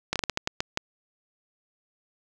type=slowing click train; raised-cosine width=0.2 ms; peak=-8 dBFS; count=9; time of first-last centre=0.13-0.774 s; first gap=27 ms; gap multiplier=1.3; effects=none